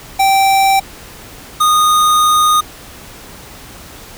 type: tone pair in turn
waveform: square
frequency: 779 / 1233.1 Hz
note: G5 / D#6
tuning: -11 / -16 cents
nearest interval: minor sixth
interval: 795 cents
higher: second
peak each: -9 dBFS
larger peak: neither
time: 0.19-0.8 / 1.6-2.61 s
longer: second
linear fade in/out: 10 ms
effects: pink hiss -35 dBFS RMS until 4.17 s